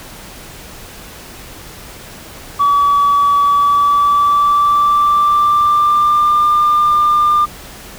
sine tone with pitch glide, 1142 to 1198.1 Hz, D6 to D6, -49 to +34 cents, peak -7 dBFS, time 2.59-7.46 s, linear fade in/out 20 ms, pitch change +83 cents, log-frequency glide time 3.41-6.44 s, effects tanh soft clip ceiling -6 dBFS + pink hiss -34 dBFS RMS until 7.98 s

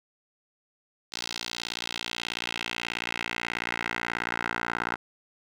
10% pulse tone with band-pass filter sweep, 58.4 Hz, A#1, 4 cents sharp, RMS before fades -33 dBFS, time 1.12-4.96 s, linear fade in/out 10 ms, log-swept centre 4600 to 1400 Hz, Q 2, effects none

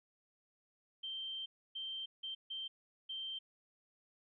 sine tone bursts at uneven times, 3136 Hz, G7, in tune, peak -40 dBFS, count 5, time 1.03-1.46 / 1.75-2.06 / 2.23-2.35 / 2.5-2.68 / 3.09-3.39 s, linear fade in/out 10 ms, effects none

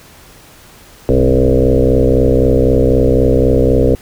sine tone with frequency modulation, 270 Hz, C#4, 45 cents flat, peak -7 dBFS, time 1.09-3.95 s, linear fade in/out 0 ms, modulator 63.9 Hz, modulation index 4.3, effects pink hiss -41 dBFS RMS until 4.01 s

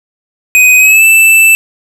square tone with pitch glide, 2504 to 2647 Hz, D#7 to E7, +10 to +7 cents, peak -3 dBFS, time 0.55-1.55 s, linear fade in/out 0 ms, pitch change +97 cents, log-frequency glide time 0.78-1.04 s, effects none

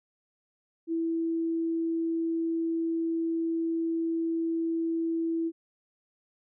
sine tone, 329.6 Hz, E4, in tune, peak -26 dBFS, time 0.87-5.52 s, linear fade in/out 50 ms, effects none

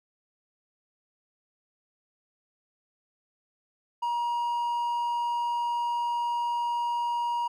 triangle tone, 951 Hz, A#5, 34 cents sharp, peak -24 dBFS, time 4.02-7.48 s, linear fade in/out 10 ms, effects none

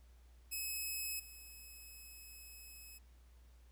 5% pulse tone with level steps, 2569 Hz, E7, 45 cents flat, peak -30 / -44 dBFS, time 0.51-2.99 s, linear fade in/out 20 ms, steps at 1.19 s, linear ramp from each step 10 ms, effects added 60 Hz sine -59 dBFS peak until 3.71 s + pink hiss -73 dBFS RMS until 3.71 s

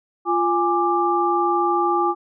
sine tone cluster, 347.8 / 826 / 1180 Hz, F4 / G#5 / D6, -7 / -10 / +8 cents, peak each -21 dBFS, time 0.25-2.15 s, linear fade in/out 50 ms, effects none

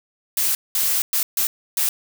blue noise bursts at uneven times, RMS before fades -20 dBFS, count 5, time 0.37-0.55 / 0.75-1.02 / 1.13-1.23 / 1.37-1.47 / 1.77-1.89 s, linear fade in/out 2 ms, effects none

